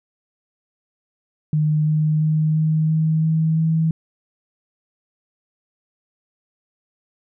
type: tone with pitch steps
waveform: sine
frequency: 152.8 / 154.13 / 155.47 / 156.82 / 158.19 / 159.57 / 160.95 Hz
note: D#3 / D#3 / D#3 / D#3 / D#3 / D#3 / E3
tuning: -31 / -16 / -1 / +14 / +29 / +44 / -41 cents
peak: -15 dBFS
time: 1.53-3.91 s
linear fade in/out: 2 ms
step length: 340 ms
effects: none